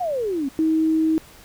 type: exponential sweep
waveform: sine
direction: down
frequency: 753 to 258.1 Hz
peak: -21 dBFS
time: 0-0.49 s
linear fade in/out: 10 ms
type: tone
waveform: sine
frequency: 318 Hz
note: D#4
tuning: 38 cents sharp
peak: -16 dBFS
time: 0.59-1.18 s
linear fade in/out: 0 ms
effects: pink hiss -47 dBFS RMS until 1.44 s